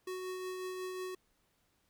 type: tone with tremolo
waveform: square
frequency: 370 Hz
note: F#4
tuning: in tune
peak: -38 dBFS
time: 0.07-1.15 s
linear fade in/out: 5 ms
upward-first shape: triangle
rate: 5.5 Hz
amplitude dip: 30%
effects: pink hiss -75 dBFS RMS until 1.89 s